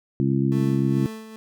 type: harmonic tone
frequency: 67.6 Hz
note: C#2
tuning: 43 cents flat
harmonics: 2 / 3 / 4 / 5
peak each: -22 / -24 / -25 / -26 dBFS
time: 0.2-1.06 s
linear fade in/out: 0 ms
type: tone with tremolo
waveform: 30% pulse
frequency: 220 Hz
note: A3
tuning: in tune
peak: -29 dBFS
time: 0.52-1.36 s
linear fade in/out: 0 ms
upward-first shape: sine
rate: 2.3 Hz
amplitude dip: 60%
effects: none